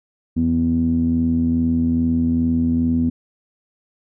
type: tone with low-pass filter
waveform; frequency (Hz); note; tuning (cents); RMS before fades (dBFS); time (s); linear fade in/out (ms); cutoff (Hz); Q
sawtooth; 82.41; E2; 0; -18; 0.36-3.1; 10; 240; 9.8
effects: none